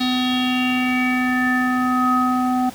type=tone with low-pass filter sweep; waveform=square; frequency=252.6 Hz; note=B3; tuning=39 cents sharp; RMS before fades=-19 dBFS; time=0-2.7 s; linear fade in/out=10 ms; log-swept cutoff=4000 to 930 Hz; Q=6.4; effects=pink hiss -39 dBFS RMS until 2.74 s + high-pass 80 Hz 12 dB/octave